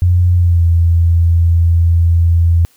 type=tone with pitch glide; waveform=sine; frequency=88.7 to 84.35 Hz; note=F2 to E2; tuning=+27 to +40 cents; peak=-7 dBFS; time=0.02-2.65 s; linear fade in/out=0 ms; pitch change=-87 cents; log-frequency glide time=0.34-0.64 s; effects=white hiss -52 dBFS RMS until 2.76 s